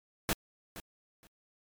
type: noise with echo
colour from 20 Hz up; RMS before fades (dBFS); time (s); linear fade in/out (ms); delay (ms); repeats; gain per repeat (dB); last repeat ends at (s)
pink; -29; 0.29-0.33; 0; 470; 2; -15; 1.27
effects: MP3 96 kbps